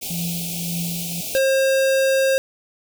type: band-stop noise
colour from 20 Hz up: white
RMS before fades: -29 dBFS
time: 0.01-1.39 s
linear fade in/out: 20 ms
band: 800 to 2300 Hz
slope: 96 dB/octave
type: tone with tremolo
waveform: sine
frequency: 171 Hz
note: F3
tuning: 36 cents flat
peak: -23 dBFS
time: 0.1-1.21 s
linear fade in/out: 5 ms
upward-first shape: triangle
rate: 1.8 Hz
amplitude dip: 60%
type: tone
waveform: square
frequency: 535 Hz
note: C5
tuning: 38 cents sharp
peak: -16 dBFS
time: 1.35-2.38 s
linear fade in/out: 0 ms
effects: none